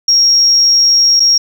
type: tone with dropouts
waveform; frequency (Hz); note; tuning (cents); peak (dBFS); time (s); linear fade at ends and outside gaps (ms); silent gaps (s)
sine; 5588; F8; 0; -5; 0.08-1.38; 5; 1.197-1.202
effects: tanh soft clip ceiling -1 dBFS + 7-bit